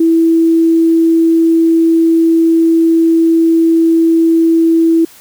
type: tone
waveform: sine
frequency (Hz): 328.9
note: E4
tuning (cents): -4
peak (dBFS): -6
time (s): 0-5.05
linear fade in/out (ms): 5
effects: white hiss -40 dBFS RMS until 5.2 s